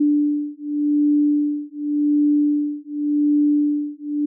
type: beating tone pair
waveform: sine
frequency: 293.7 / 294.58 Hz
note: D4 / D4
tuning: 0 / +5 cents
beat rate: 0.88 Hz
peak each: -19 dBFS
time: 0-4.26 s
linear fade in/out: 10 ms
effects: none